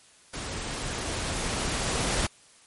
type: noise with level ramp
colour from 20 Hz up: pink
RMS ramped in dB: -35 to -26 dBFS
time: 0.33-2.27 s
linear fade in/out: 10 ms
effects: white hiss -56 dBFS RMS until 2.66 s + MP3 48 kbps